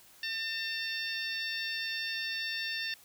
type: harmonic tone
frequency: 901 Hz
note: A5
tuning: 41 cents sharp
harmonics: 2 / 3 / 4 / 5 / 6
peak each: -37 / -39 / -40 / -41 / -42 dBFS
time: 0.23-2.94 s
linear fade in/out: 2 ms
effects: white hiss -58 dBFS RMS until 3.04 s